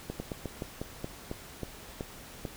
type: slowing click train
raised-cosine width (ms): 2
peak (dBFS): -21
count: 11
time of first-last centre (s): 0.1-2.452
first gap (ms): 100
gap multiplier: 1.18
effects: pink hiss -48 dBFS RMS until 2.56 s